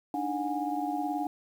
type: tone cluster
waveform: sine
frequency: 292.8 / 311.4 / 726 / 822 Hz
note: D4 / D#4 / F#5 / G#5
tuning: -5 / +2 / -33 / -18 cents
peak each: -33 / -38 / -33 / -35 dBFS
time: 0.14-1.27 s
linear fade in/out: 2 ms
effects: 9-bit